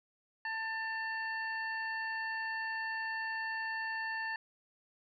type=harmonic tone with a mistuned harmonic; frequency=890 Hz; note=A5; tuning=20 cents sharp; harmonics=1 / 2 / 3 / 5; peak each=-41 / -36 / -48 / -51 dBFS; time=0.45-4.36 s; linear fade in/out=2 ms; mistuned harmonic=3; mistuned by=+30 cents; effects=none